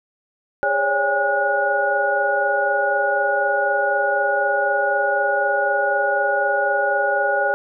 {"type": "tone cluster", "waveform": "sine", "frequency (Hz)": [409.7, 542, 566, 811, 1451], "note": ["G#4", "C#5", "C#5", "G#5", "F#6"], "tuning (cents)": [-24, -39, 36, -41, -34], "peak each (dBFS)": [-28, -29, -21, -22, -21], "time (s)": [0.63, 7.54], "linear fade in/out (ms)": 0, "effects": []}